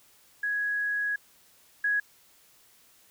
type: tone pair in turn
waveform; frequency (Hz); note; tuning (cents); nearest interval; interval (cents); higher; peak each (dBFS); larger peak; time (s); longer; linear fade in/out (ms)
sine; 1666 / 1666; G#6 / G#6; +5 / +5; unison; 0; neither; -26 / -23; second; 0.43-1.16 / 1.84-2; first; 5
effects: white hiss -60 dBFS RMS until 3.1 s